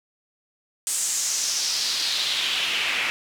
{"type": "noise with band-pass filter sweep", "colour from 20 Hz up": "pink", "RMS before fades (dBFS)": -25, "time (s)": [0.87, 3.1], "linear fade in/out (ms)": 0, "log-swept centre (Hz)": [8300, 2300], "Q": 2.9, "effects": []}